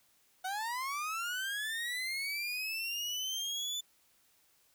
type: linear sweep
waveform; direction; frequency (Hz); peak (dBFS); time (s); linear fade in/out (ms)
30% pulse; up; 731 to 3520; -32; 0.44-3.81; 10
effects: white hiss -69 dBFS RMS until 4.74 s